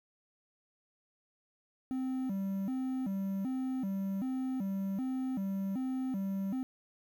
triangle tone with vibrato, 224.7 Hz, A3, 37 cents sharp, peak -30 dBFS, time 1.91-6.63 s, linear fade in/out 0 ms, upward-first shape square, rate 1.3 Hz, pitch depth 250 cents each way, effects 10-bit

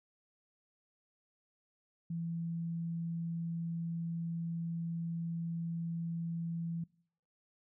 sine tone, 167.3 Hz, E3, 26 cents sharp, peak -35 dBFS, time 2.1-6.84 s, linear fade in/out 5 ms, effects noise-tail reverb RT60 0.6 s tail -24 dB re dry

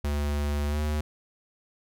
square tone with pitch glide, 72.9 to 75.47 Hz, D2 to D2, -12 to +48 cents, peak -26 dBFS, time 0.04-1.01 s, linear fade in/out 5 ms, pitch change +60 cents, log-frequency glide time 0.68-0.8 s, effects none

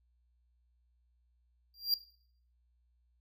square tone with exponential growth, 4757 Hz, D8, 21 cents sharp, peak -24 dBFS, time 1.74-1.94 s, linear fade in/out 1 ms, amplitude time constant 42 ms, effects noise-tail reverb RT60 0.6 s tail -18 dB re dry + added 60 Hz sine -69 dBFS peak until 3.2 s

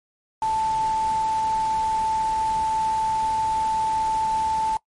sine tone in noise, 880 Hz, A5, in tune, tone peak -20 dBFS, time 0.42-4.77 s, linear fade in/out 2 ms, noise pink, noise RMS -38 dBFS, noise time 0.42-4.77 s, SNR +15 dB, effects noise-tail reverb RT60 0.1 s tail -21 dB re dry + MP3 48 kbps

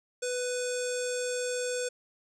square tone with low-pass filter, 496.7 Hz, B4, 10 cents sharp, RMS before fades -32 dBFS, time 0.22-1.89 s, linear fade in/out 10 ms, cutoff 7800 Hz, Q 6.1, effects none

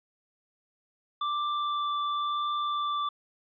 square tone with vibrato, 1174.7 Hz, D6, in tune, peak -28 dBFS, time 1.21-3.09 s, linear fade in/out 5 ms, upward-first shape triangle, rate 0.95 Hz, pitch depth 8 cents each way, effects resampled to 11025 Hz

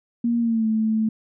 sine tone with pitch glide, 235.3 to 219.5 Hz, A#3 to A3, +16 to -4 cents, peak -18 dBFS, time 0.24-1.09 s, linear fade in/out 5 ms, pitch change -120 cents, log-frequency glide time 0.39-0.67 s, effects none

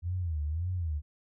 sine tone with vibrato, 82.41 Hz, E2, in tune, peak -29 dBFS, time 0.02-1.02 s, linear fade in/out 50 ms, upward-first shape sine, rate 1.8 Hz, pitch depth 190 cents each way, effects none

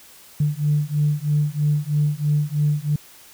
sine beating tone pair, 146.83 / 149.93 Hz, D3 / D3, 0 / +36 cents, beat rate 3.1 Hz, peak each -20 dBFS, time 0.4-2.96 s, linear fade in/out 5 ms, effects tanh soft clip ceiling -10 dBFS + white hiss -47 dBFS RMS until 3.33 s

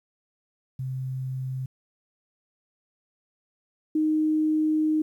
sine tone pair in turn, 130.6 / 310 Hz, C3 / D#4, -3 / -6 cents, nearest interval octave + minor third, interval 1497 cents, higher second, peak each -28 / -20 dBFS, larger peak second, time 0.79-1.66 / 3.95-5.02 s, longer second, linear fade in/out 5 ms, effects 10-bit

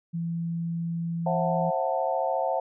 sine tone, 167.9 Hz, E3, 32 cents sharp, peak -27 dBFS, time 0.13-1.71 s, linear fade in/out 20 ms
sine chord, F# half-diminished seventh, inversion second, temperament just, 532.8 / 666 / 740 / 888 Hz, C5 / E5 / F#5 / A5, +31 / +18 / 0 / +16 cents, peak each -29 / -29 / -29 / -31 dBFS, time 1.26-2.6 s, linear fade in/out 5 ms
effects none

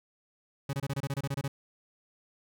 40% pulse tone bursts, 138.59 Hz, C#3, in tune, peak -29 dBFS, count 12, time 0.69-1.48 s, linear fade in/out 5 ms, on 42 ms, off 26 ms, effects none

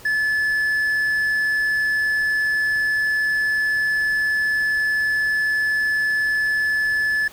triangle tone, 1728 Hz, A6, 32 cents flat, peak -16 dBFS, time 0.05-7.28 s, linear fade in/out 5 ms, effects pink hiss -44 dBFS RMS until 7.32 s

